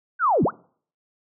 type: linear two-way sweep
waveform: sine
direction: down then up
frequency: 1568 to 123.5 to 1568 Hz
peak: -16 dBFS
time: 0.19-0.51 s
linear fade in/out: 50 ms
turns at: 0.44 s
effects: noise-tail reverb RT60 0.5 s tail -23 dB re dry